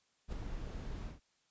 brown noise with ADSR envelope, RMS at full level -37 dBFS, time 0.28-1.2 s, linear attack 44 ms, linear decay 6 ms, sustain -5 dB, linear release 140 ms, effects white hiss -75 dBFS RMS until 1.5 s + resampled to 16000 Hz

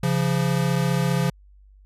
square tone pair together, 137.21 / 172.2 Hz, C#3 / F3, -17 / -24 cents, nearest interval major third, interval 393 cents, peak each -23 dBFS, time 0.03-1.3 s, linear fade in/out 5 ms, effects added 49 Hz sine -48 dBFS peak until 1.85 s + resampled to 32000 Hz

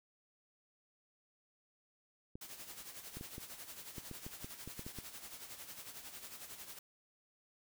clicks, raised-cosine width 3 ms, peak -33 dBFS, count 12, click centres 2.355 / 3.17 / 3.211 / 3.381 / 3.982 / 4.113 / 4.265 / 4.445 / 4.676 / 4.794 / 4.865 / 4.987 s
white noise with tremolo, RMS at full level -48 dBFS, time 2.41-6.79 s, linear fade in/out 5 ms, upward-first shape sine, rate 11 Hz, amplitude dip 60%
effects none

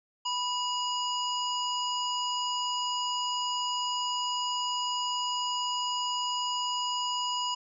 harmonic tone with a mistuned harmonic, 987.8 Hz, B5, in tune, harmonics 1 / 3 / 5 / 7, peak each -31 / -33 / -37 / -40 dBFS, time 0.25-7.55 s, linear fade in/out 10 ms, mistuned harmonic 3, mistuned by -45 cents, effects none

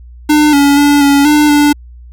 square tone with pitch steps, 300.3 / 283.4 / 288.5 / 281.9 / 298.5 / 292.8 Hz, D4 / C#4 / D4 / C#4 / D4 / D4, +39 / +38 / -31 / +29 / +28 / -5 cents, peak -6 dBFS, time 0.29-1.73 s, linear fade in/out 10 ms, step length 240 ms, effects added 60 Hz sine -31 dBFS peak until 2.12 s

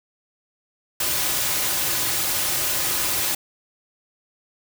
white noise with comb filter, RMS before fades -23 dBFS, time 1-3.35 s, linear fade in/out 5 ms, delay 4.4 ms, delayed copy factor -0.55, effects none

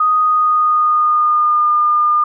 sine tone with pitch glide, 1244.5 to 1209.1 Hz, D#6 to D#6, 0 to -50 cents, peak -10 dBFS, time 0-2.24 s, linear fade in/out 5 ms, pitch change -50 cents, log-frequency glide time 0.19-1.72 s, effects none

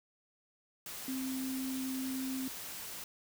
sine tone in noise, 262.3 Hz, C4, 4 cents sharp, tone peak -35 dBFS, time 1.08-2.48 s, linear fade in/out 2 ms, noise white, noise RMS -44 dBFS, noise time 0.86-3.04 s, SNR +6 dB, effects none

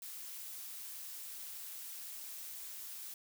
blue noise with amplitude modulation, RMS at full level -45 dBFS, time 0.02-3.14 s, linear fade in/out 2 ms, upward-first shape sine, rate 228 Hz, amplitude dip 35%, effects none

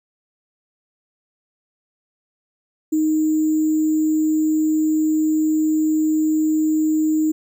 sine tone with sample-and-hold, 311.1 Hz, D#4, in tune, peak -15 dBFS, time 2.92-7.32 s, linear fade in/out 10 ms, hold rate 7350 Hz, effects none

